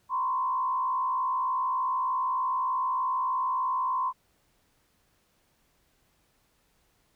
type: tone with frequency modulation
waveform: sine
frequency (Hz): 1031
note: C6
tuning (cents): -26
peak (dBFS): -25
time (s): 0.09-4.13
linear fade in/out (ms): 50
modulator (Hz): 63.3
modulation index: 0.85
effects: pink hiss -69 dBFS RMS until 7.15 s